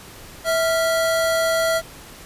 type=tone pair together; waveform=square; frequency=654.1 / 1385 Hz; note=E5 / F6; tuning=-14 / -15 cents; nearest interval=octave + minor second; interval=1299 cents; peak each=-19 / -25 dBFS; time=0.44-1.82 s; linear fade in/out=50 ms; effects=pink hiss -41 dBFS RMS until 2.25 s + resampled to 32000 Hz